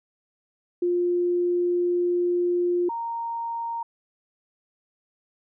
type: tone pair in turn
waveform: sine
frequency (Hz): 352.3 / 927.8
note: F4 / A#5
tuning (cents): +15 / -8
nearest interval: octave + perfect fourth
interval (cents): 1677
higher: second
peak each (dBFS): -20 / -27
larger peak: first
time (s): 0.82-2.89 / 2.89-3.83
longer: first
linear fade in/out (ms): 5
effects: none